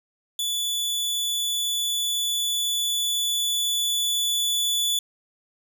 sawtooth tone with level ramp, 3458 Hz, A7, 31 cents flat, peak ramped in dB -21 to -18 dBFS, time 0.39-4.99 s, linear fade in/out 2 ms, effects none

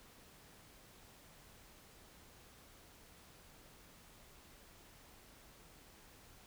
silence, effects pink hiss -61 dBFS RMS until 6.46 s

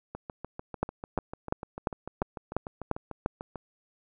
two click trains, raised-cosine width 1 ms, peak -23 / -12 dBFS, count 24 / 8, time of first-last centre 0.15-3.557 / 0.83-3.261 s, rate 6.75 / 2.88 Hz, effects none

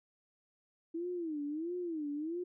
sine tone with vibrato, 321.9 Hz, E4, 41 cents flat, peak -35 dBFS, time 0.94-2.44 s, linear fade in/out 10 ms, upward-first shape sine, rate 1.5 Hz, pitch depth 190 cents each way, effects none

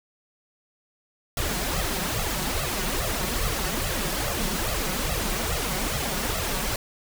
pink noise with flanger, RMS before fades -27 dBFS, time 1.37-6.76 s, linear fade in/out 2 ms, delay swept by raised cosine 1.5 to 5.5 ms, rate 2.4 Hz, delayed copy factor +0.95, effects none

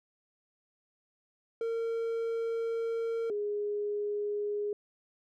triangle / sine tone pair in turn, 457.9 / 413.8 Hz, A#4 / G#4, -31 / -6 cents, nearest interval major second, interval 175 cents, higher first, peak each -28 / -30 dBFS, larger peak first, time 1.61-3.3 / 3.3-4.73 s, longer first, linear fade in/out 2 ms, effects none

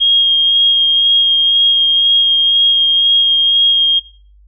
sine tone with vibrato, 3247 Hz, G#7, 40 cents flat, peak -8 dBFS, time 0-4 s, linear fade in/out 20 ms, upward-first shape sine, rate 2 Hz, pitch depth 10 cents each way, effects noise-tail reverb RT60 0.4 s tail -19 dB re dry + added 50 Hz sine -42 dBFS peak until 4.47 s

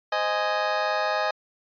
25% pulse chord, Ab major, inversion first, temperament just, 519.1 / 623 / 830.6 Hz, C5 / Eb5 / Ab5, -14 / +2 / 0 cents, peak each -28 / -22 / -23 dBFS, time 0.12-1.31 s, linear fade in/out 5 ms, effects resampled to 11025 Hz

